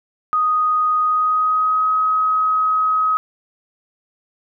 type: tone with pitch glide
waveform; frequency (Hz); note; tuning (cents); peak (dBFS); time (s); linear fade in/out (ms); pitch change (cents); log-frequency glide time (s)
sine; 1244.5 to 1268.4; D#6 to D#6; 0 to +33; -14; 0.33-3.17; 0; +33; 1.02-1.9
effects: none